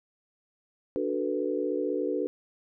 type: chord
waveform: sine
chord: B minor seventh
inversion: first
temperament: equal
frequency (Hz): 293.7 / 370 / 440 / 493.9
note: D4 / F#4 / A4 / B4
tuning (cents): 0 / 0 / 0 / 0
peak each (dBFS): -32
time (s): 0.96-2.27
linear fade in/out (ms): 0
effects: none